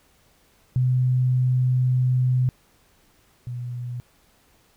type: tone pair in turn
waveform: sine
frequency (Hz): 126.9 / 122.45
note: B2 / B2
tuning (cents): +47 / -14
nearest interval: minor second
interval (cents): 61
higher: first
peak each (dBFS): -17 / -28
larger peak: first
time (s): 0.76-2.49 / 3.47-4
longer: first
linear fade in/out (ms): 0
effects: pink hiss -60 dBFS RMS until 4.76 s

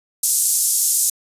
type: band-pass noise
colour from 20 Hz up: pink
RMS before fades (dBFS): -18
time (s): 0.23-1.1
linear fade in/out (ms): 5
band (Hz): 7000 to 12000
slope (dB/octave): 24
effects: resampled to 32000 Hz

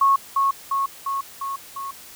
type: tone with echo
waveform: sine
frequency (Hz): 1098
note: C#6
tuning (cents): -17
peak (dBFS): -13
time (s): 0.01-0.16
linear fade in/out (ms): 5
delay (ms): 350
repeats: 5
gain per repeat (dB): -3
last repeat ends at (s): 1.91
effects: white hiss -43 dBFS RMS until 2.15 s

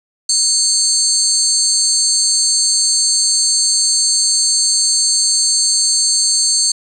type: tone cluster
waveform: sine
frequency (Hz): 4324 / 4526 / 6340 / 7600 / 8660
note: C#8 / C#8 / G8 / A#8 / C#9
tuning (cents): -44 / +35 / +19 / +33 / -41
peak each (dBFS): -18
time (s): 0.29-6.72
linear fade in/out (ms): 5
effects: 7-bit

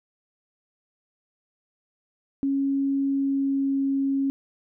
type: tone with pitch glide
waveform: sine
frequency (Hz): 275.2 to 273.5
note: C#4 to C#4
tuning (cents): -12 to -23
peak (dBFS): -21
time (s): 2.43-4.3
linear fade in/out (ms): 0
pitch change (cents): -11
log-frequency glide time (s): 3.06-3.8
effects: none

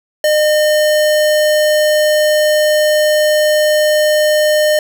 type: tone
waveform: square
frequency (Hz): 608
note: D#5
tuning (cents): -40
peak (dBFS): -10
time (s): 0.24-4.79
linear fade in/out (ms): 2
effects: 8-bit

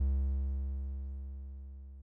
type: tone with level ramp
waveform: triangle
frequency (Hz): 67.6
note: C#2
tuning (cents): -43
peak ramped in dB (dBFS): -24 to -45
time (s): 0-2.02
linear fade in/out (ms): 10
effects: none

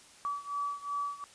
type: beating tone pair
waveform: sine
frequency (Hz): 1146 / 1148.7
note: D6 / D6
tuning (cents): -43 / -39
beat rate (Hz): 2.7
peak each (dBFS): -35 / -37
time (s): 0.25-1.24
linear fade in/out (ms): 0
effects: white hiss -56 dBFS RMS until 1.34 s + resampled to 22050 Hz

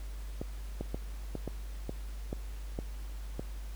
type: clicks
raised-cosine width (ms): 2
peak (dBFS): -22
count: 9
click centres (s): 0.415 / 0.81 / 0.945 / 1.353 / 1.477 / 1.894 / 2.329 / 2.789 / 3.395
effects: added 50 Hz sine -38 dBFS peak until 3.75 s + pink hiss -55 dBFS RMS until 3.75 s

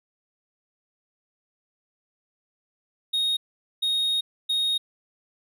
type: tone bursts at uneven times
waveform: triangle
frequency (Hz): 3731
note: A#7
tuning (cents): +1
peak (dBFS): -20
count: 3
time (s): 3.13-3.37 / 3.82-4.21 / 4.49-4.78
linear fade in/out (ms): 10
effects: none

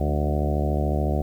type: harmonic tone with a mistuned harmonic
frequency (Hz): 73.9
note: D2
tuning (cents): +11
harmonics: 1 / 2 / 3 / 4 / 5 / 6 / 7 / 8 / 9 / 10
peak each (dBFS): -23 / -28 / -31 / -33 / -32 / -37 / -35 / -33 / -34 / -34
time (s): 0-1.22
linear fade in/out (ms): 5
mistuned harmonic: 3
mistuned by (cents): -41
effects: 9-bit

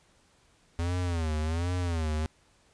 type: tone with vibrato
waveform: square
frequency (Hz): 83.2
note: E2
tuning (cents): +17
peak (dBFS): -28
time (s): 0.79-2.26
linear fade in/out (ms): 0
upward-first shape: sine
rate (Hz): 1.3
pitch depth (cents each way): 140
effects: pink hiss -64 dBFS RMS until 2.73 s + resampled to 22050 Hz

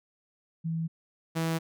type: tone pair in turn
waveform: sine / sawtooth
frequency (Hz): 163.4 / 163.4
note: E3 / E3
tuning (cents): -15 / -15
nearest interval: unison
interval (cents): 0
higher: neither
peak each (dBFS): -28 / -23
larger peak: second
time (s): 0.64-0.88 / 1.35-1.59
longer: neither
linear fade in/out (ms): 20
effects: none

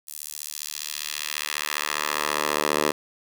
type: tone with high-pass filter sweep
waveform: 10% pulse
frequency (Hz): 74.8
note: D2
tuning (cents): +32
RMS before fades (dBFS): -28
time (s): 0.07-2.92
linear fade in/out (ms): 10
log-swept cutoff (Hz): 9600 to 440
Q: 0.86
effects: none

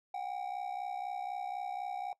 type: ring-modulated tone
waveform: triangle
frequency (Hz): 764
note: G5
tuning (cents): -45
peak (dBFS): -31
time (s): 0.14-2.13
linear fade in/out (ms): 2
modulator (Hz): 32
effects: noise-tail reverb RT60 0.1 s tail -21 dB re dry

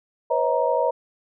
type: tone cluster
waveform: sine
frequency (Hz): 494 / 547 / 636 / 939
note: B4 / C#5 / D#5 / A#5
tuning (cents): 0 / -23 / +38 / +12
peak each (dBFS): -24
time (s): 0.3-0.91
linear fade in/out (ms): 10
effects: none

